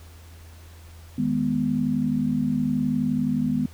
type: chord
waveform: sine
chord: G# minor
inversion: second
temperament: equal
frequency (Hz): 155.56 / 207.7 / 246.9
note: D#3 / G#3 / B3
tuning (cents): 0 / 0 / 0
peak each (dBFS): -28 / -26 / -23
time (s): 1.18-3.66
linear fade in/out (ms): 5
effects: added 82 Hz sine -43 dBFS peak until 3.73 s + pink hiss -52 dBFS RMS until 3.73 s